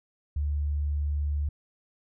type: tone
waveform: sine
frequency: 73.1 Hz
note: D2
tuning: 7 cents flat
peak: -25 dBFS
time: 0.36-1.49 s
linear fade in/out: 5 ms
effects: none